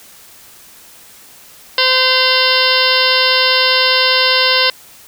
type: harmonic tone with a mistuned harmonic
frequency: 515 Hz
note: C5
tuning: 28 cents flat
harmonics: 1 / 2 / 3 / 4 / 5 / 6 / 7 / 8 / 9 / 10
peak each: -19 / -19 / -19 / -19 / -19 / -19 / -19 / -19 / -19 / -19 dBFS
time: 1.78-4.7 s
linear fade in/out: 2 ms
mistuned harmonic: 5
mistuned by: +120 cents
effects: white hiss -41 dBFS RMS until 5.07 s